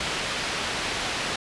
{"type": "low-pass noise", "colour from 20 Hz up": "white", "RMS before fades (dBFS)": -29, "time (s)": [0, 1.36], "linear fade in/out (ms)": 5, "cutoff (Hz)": 3600, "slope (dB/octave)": 12, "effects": ["resampled to 24000 Hz"]}